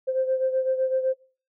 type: beating tone pair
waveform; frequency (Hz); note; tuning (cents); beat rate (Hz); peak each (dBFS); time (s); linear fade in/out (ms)
sine; 521 / 528.9; C5 / C5; -7 / +19; 7.9; -22 / -28; 0.07-1.14; 20
effects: noise-tail reverb RT60 0.4 s tail -23 dB re dry + tanh soft clip ceiling -14 dBFS